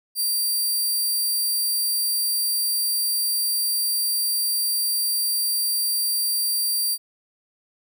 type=tone; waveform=10% pulse; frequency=4710 Hz; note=D8; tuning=4 cents sharp; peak=-14 dBFS; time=0.15-6.98 s; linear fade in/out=50 ms; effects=none